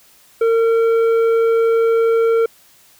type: tone with tanh clipping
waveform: sine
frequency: 456.2 Hz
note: A#4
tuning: 37 cents flat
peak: -13 dBFS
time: 0.41-2.46 s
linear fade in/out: 5 ms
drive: 8 dB
effects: white hiss -50 dBFS RMS until 2.99 s